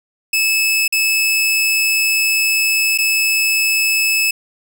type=tone with dropouts; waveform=sawtooth; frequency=2605 Hz; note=E7; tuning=21 cents flat; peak=-10 dBFS; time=0.33-4.31 s; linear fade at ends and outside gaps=5 ms; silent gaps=0.879-0.924 / 2.977-2.985 s; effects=none